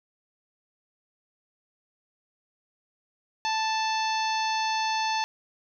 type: harmonic tone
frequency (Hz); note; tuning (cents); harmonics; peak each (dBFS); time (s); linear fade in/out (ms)
880; A5; 0; 1 / 2 / 3 / 4 / 5 / 6 / 7; -26 / -35 / -34 / -37 / -35 / -40 / -40; 3.45-5.24; 0
effects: none